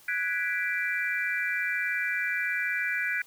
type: chord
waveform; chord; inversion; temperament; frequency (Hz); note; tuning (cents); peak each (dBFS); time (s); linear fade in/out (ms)
sine; G# half-diminished seventh; third; equal; 1480 / 1661.2 / 1975.5 / 2349; F#6 / G#6 / B6 / D7; 0 / 0 / 0 / 0; -32; 0.08-3.22; 5
effects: white hiss -56 dBFS RMS until 3.26 s